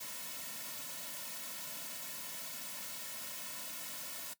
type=noise with comb filter; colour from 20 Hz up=white; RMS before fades=-44 dBFS; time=0-4.34 s; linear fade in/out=10 ms; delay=2.5 ms; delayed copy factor=-1; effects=noise-tail reverb RT60 0.1 s tail -17 dB re dry + high-pass 150 Hz 12 dB/octave